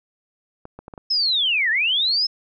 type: clicks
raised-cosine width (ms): 1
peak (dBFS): -23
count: 5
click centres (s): 0.654 / 0.79 / 0.881 / 0.938 / 0.978
type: linear two-way sweep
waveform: sine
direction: down then up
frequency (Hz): 5274 to 1699 to 5274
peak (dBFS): -17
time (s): 1.1-2.27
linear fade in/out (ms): 10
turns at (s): 1.7
effects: none